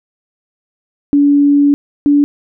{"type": "tone pair in turn", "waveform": "sine", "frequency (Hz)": [286.2, 288.4], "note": ["D4", "D4"], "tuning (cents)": [-45, -31], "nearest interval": "unison", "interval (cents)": 14, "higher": "second", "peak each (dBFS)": -6, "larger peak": "neither", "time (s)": [[1.13, 1.74], [2.06, 2.24]], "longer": "first", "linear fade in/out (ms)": 0, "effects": []}